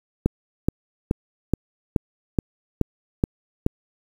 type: click train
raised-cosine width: 3 ms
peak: -5 dBFS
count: 9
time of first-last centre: 0.26-3.664 s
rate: 2.35 Hz
effects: 7-bit